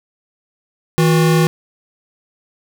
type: tone pair together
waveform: square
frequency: 161.03 / 362.1 Hz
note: E3 / F#4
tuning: -40 / -37 cents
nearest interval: octave + major second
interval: 1403 cents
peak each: -12 / -18 dBFS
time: 0.98-1.47 s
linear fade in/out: 0 ms
effects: none